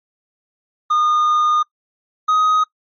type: tone pair in turn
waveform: triangle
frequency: 1222 / 1254.9 Hz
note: D#6 / D#6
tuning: -32 / +14 cents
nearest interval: unison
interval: 46 cents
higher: second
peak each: -11 / -10 dBFS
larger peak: second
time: 0.9-1.63 / 2.28-2.64 s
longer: first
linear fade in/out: 10 ms
effects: noise-tail reverb RT60 0.1 s tail -23 dB re dry + MP3 32 kbps